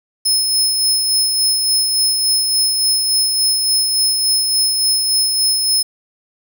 25% pulse tone with tremolo, 5190 Hz, E8, 28 cents flat, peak -7 dBFS, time 0.25-5.83 s, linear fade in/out 10 ms, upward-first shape sine, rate 3.5 Hz, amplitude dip 35%, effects 7-bit

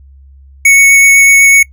square tone with vibrato, 2217 Hz, C#7, in tune, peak -3 dBFS, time 0.65-1.63 s, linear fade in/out 5 ms, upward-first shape sine, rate 8 Hz, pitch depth 8 cents each way, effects noise-tail reverb RT60 0.1 s tail -23 dB re dry + added 68 Hz sine -35 dBFS peak until 1.72 s

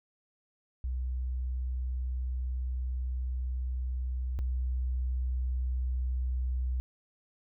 sine tone pair in turn, 63 / 63 Hz, B1 / B1, +35 / +35 cents, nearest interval unison, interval 0 cents, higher neither, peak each -30 / -28 dBFS, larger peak second, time 0.84-4.39 / 4.39-6.8 s, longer first, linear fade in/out 0 ms, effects none

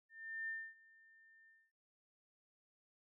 sine tone with ADSR envelope, 1800 Hz, A6, 39 cents sharp, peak -39 dBFS, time 0.09-1.72 s, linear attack 390 ms, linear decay 260 ms, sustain -24 dB, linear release 240 ms, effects none

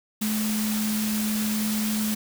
sine tone in noise, 214.3 Hz, A3, 45 cents flat, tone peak -24 dBFS, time 0.21-2.15 s, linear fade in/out 10 ms, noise white, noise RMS -31 dBFS, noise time 0.21-2.15 s, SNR +4 dB, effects none

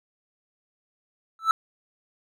triangle tone with exponential growth, 1318.5 Hz, E6, in tune, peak -10 dBFS, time 1.39-1.51 s, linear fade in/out 1 ms, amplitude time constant 26 ms, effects none

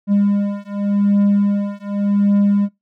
triangle beating tone pair, 201.8 / 202.67 Hz, G#3 / G#3, -49 / -42 cents, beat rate 0.87 Hz, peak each -15 dBFS, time 0.07-2.69 s, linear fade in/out 50 ms, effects noise-tail reverb RT60 0.2 s tail -22 dB re dry

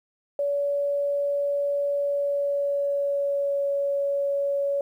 sine tone with pitch glide, 569 to 562.1 Hz, C#5 to C#5, +45 to +24 cents, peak -22 dBFS, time 0.39-4.81 s, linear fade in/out 2 ms, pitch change -21 cents, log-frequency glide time 1.98-3.71 s, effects 10-bit

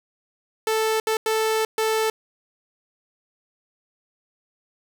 sawtooth tone bursts at uneven times, 440 Hz, A4, in tune, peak -16 dBFS, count 4, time 0.67-1 / 1.07-1.17 / 1.26-1.65 / 1.78-2.1 s, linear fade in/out 2 ms, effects 7-bit

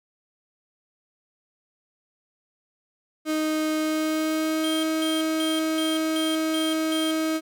35% pulse tone with pitch glide, 311.1 to 317.1 Hz, D#4 to D#4, 0 to +33 cents, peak -21 dBFS, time 3.25-7.41 s, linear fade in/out 50 ms, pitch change +33 cents, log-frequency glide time 3.79-4.82 s
square tone bursts, 3200 Hz, G7, 35 cents sharp, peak -30 dBFS, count 7, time 4.64-7.11 s, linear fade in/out 0 ms, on 190 ms, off 190 ms
effects none

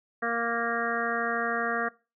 harmonic tone, 233.1 Hz, A#3, in tune, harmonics 1 / 2 / 3 / 5 / 6 / 7 / 8, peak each -36 / -33 / -33 / -33 / -35 / -33 / -35 dBFS, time 0.22-1.89 s, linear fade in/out 10 ms, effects noise-tail reverb RT60 0.3 s tail -21 dB re dry

